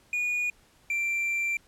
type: tone pair in turn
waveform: triangle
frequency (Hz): 2449 / 2356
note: D#7 / D7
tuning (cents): -28 / +5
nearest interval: minor second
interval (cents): 67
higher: first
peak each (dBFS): -24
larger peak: neither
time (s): 0.13-0.5 / 0.9-1.57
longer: second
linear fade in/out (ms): 2
effects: pink hiss -61 dBFS RMS until 1.67 s + low-pass 12000 Hz 12 dB/octave